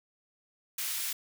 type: high-pass noise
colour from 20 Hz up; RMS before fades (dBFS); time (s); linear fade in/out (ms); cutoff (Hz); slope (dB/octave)
white; -34; 0.78-1.13; 5; 1600; 12
effects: none